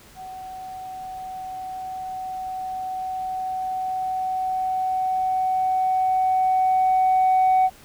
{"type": "tone with level ramp", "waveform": "sine", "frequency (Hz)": 750, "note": "F#5", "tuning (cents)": 23, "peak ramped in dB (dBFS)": [-34, -12], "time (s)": [0.15, 7.7], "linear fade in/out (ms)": 50, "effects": ["tanh soft clip ceiling -13 dBFS", "pink hiss -49 dBFS RMS until 7.84 s"]}